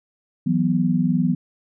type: chord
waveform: sine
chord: E suspended second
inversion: none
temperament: equal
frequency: 164.81 / 185 / 246.9 Hz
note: E3 / F#3 / B3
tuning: 0 / 0 / 0 cents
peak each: -21 dBFS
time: 0.46-1.35 s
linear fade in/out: 10 ms
effects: none